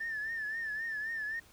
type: tone with vibrato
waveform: sine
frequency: 1771 Hz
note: A6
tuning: 11 cents sharp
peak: -33 dBFS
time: 0-1.4 s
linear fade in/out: 10 ms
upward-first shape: triangle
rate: 3.8 Hz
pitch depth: 89 cents each way
effects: tanh soft clip ceiling -30 dBFS + pink hiss -60 dBFS RMS until 1.52 s